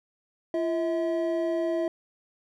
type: tone pair together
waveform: triangle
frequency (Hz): 340.5 / 645.2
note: F4 / E5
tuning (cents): -44 / -37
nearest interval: major seventh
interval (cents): 1107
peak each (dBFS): -25 / -26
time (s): 0.54-1.88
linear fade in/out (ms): 2
effects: none